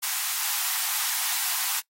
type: high-pass noise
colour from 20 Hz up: white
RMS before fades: -27 dBFS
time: 0.02-1.81 s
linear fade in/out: 20 ms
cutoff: 730 Hz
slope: 96 dB/octave
effects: noise-tail reverb RT60 0.1 s tail -19 dB re dry + AAC 48 kbps

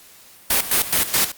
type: noise with tremolo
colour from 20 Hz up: white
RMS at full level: -17 dBFS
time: 0.5-1.32 s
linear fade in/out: 5 ms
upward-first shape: square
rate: 4.7 Hz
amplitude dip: 75%
effects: white hiss -47 dBFS RMS until 1.37 s + Opus 48 kbps

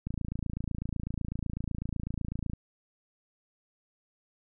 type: click train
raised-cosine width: 5 ms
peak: -21 dBFS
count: 70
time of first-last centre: 0.07-2.534 s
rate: 28 Hz
effects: none

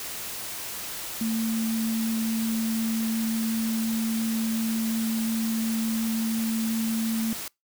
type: tone in noise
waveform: sine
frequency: 224.3 Hz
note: A3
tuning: 34 cents sharp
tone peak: -24 dBFS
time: 1.21-7.33 s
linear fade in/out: 2 ms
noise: white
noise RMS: -35 dBFS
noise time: 0-7.48 s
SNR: +8 dB
effects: noise-tail reverb RT60 0.2 s tail -25 dB re dry

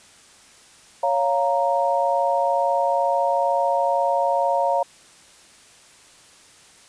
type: chord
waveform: sine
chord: Bb minor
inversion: first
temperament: equal with one note detuned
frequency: 556.3 / 698.5 / 932.3 Hz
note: Db5 / F5 / Bb5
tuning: +6 / 0 / 0 cents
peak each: -22 dBFS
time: 1.03-4.83 s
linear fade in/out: 5 ms
effects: white hiss -50 dBFS RMS until 6.88 s + resampled to 22050 Hz

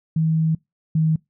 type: tone pair in turn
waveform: sine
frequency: 160 / 158.53 Hz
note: D#3 / D#3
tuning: +49 / +33 cents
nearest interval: unison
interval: 16 cents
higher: first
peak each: -16 / -15 dBFS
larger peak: second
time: 0.16-0.55 / 0.95-1.16 s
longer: first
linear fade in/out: 5 ms
effects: noise-tail reverb RT60 0.2 s tail -25 dB re dry

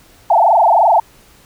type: tone with frequency modulation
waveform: sine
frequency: 784 Hz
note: G5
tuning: in tune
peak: -7 dBFS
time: 0.3-1 s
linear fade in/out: 5 ms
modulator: 23.1 Hz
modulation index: 5.4
effects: pink hiss -47 dBFS RMS until 1.45 s

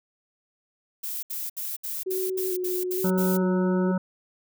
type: noise bursts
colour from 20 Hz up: violet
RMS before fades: -32 dBFS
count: 9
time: 1.03-3.374 s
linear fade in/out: 10 ms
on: 200 ms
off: 68 ms
type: tone with vibrato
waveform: sine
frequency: 369.3 Hz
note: F#4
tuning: 3 cents flat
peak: -26 dBFS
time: 2.06-3.92 s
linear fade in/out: 10 ms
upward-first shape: square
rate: 1.1 Hz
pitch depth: 24 cents each way
type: harmonic tone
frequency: 185 Hz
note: F#3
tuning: in tune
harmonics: 1 / 3 / 5 / 7 / 8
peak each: -22 / -32 / -36 / -39 / -40 dBFS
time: 3.04-3.98 s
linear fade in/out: 5 ms
effects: none

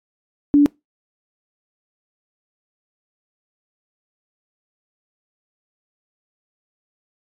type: tone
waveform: sine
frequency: 288.9 Hz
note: D4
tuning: 28 cents flat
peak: -8 dBFS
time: 0.54-0.66 s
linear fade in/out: 0 ms
effects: noise-tail reverb RT60 0.2 s tail -23 dB re dry + MP3 64 kbps

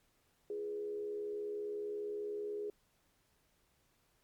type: tone with frequency modulation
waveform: sine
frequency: 415.3 Hz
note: G#4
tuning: in tune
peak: -37 dBFS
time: 0.5-2.7 s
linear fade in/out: 2 ms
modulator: 74.5 Hz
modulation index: 0.44
effects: pink hiss -74 dBFS RMS until 4.23 s + MP3 96 kbps

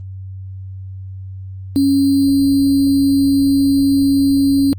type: tone with sample-and-hold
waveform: sine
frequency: 276.3 Hz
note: C#4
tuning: 6 cents flat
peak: -10 dBFS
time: 1.76-4.73 s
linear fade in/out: 0 ms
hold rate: 4410 Hz
effects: added 95 Hz sine -27 dBFS peak until 4.78 s + Opus 24 kbps

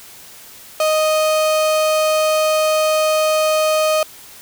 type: tone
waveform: 35% pulse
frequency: 622.3 Hz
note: D#5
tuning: in tune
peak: -12 dBFS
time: 0.8-4.03 s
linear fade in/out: 2 ms
effects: white hiss -40 dBFS RMS until 4.41 s

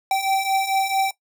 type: beating tone pair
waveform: square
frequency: 772 / 776.5 Hz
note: G5 / G5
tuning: -27 / -17 cents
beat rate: 4.5 Hz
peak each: -25 / -21 dBFS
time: 0.11-1.11 s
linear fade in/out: 2 ms
effects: noise-tail reverb RT60 0.1 s tail -18 dB re dry

